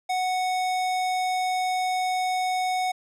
sine tone with hard clipping, 739 Hz, F#5, 2 cents flat, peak -25 dBFS, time 0.09-2.92 s, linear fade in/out 10 ms, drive 18 dB, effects none

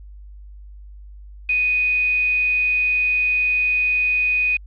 sine tone with quantisation, 2489 Hz, D#7, in tune, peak -16 dBFS, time 1.49-4.57 s, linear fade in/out 5 ms, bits 6, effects added 50 Hz sine -37 dBFS peak until 4.66 s + resampled to 11025 Hz

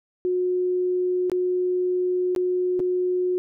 sine tone with dropouts, 363 Hz, F#4, 33 cents flat, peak -20 dBFS, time 0.25-3.38 s, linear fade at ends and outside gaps 0 ms, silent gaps 1.298-1.317 / 2.35-2.362 / 2.794-2.801 s, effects none

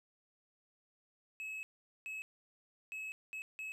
triangle tone bursts at uneven times, 2578 Hz, E7, 39 cents flat, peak -39 dBFS, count 5, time 1.4-1.63 / 2.06-2.22 / 2.92-3.12 / 3.33-3.42 / 3.59-3.72 s, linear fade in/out 0 ms, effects none

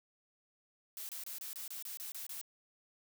blue noise bursts, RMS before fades -44 dBFS, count 10, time 0.97-2.413 s, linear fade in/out 0 ms, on 120 ms, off 27 ms, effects none

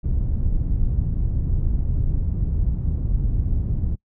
pink low-pass noise, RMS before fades -21 dBFS, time 0.03-3.96 s, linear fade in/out 20 ms, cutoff 110 Hz, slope 12 dB/octave, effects noise-tail reverb RT60 0.1 s tail -24 dB re dry

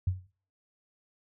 sine tone with exponential decay, 92 Hz, F#2, 9 cents flat, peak -22 dBFS, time 0.07-0.27 s, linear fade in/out 5 ms, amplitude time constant 43 ms, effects noise-tail reverb RT60 0.4 s tail -17 dB re dry

